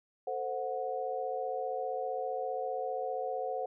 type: tone cluster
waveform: sine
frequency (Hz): 445.8 / 521 / 734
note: A4 / C5 / F#5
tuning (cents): +23 / -7 / -14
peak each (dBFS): -39 / -36 / -36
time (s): 0.27-3.66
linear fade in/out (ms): 5
effects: none